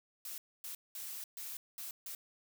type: noise bursts at uneven times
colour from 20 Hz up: blue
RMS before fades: -44 dBFS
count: 6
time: 0.25-0.38 / 0.64-0.75 / 0.95-1.24 / 1.37-1.57 / 1.78-1.91 / 2.06-2.15 s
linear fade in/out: 2 ms
effects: none